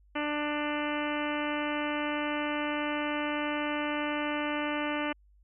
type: harmonic tone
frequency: 296.4 Hz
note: D4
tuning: 16 cents sharp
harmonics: 1 / 2 / 3 / 4 / 5 / 6 / 7 / 8 / 9 / 10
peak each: -33 / -36 / -38 / -39 / -40 / -41 / -41 / -42 / -43 / -43 dBFS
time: 0.15-5.13 s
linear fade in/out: 10 ms
effects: added 50 Hz sine -58 dBFS peak until 5.43 s